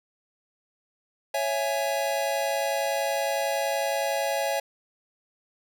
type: chord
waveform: square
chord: C# minor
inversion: none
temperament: just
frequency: 554.4 / 665.2 / 831.5 Hz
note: C#5 / E5 / G#5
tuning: 0 / +16 / +2 cents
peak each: -29 / -30 / -31 dBFS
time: 1.34-4.6 s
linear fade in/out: 5 ms
effects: none